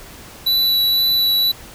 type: tone with vibrato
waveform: square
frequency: 3951 Hz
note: B7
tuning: in tune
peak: -14 dBFS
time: 0.46-1.52 s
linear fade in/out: 10 ms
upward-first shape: sine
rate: 2 Hz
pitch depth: 9 cents each way
effects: pink hiss -39 dBFS RMS until 1.74 s